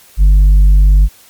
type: tone with tanh clipping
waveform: triangle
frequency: 49.01 Hz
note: G1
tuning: in tune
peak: -4 dBFS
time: 0.17-1.09 s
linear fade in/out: 50 ms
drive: 8 dB
effects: white hiss -43 dBFS RMS until 1.29 s + MP3 96 kbps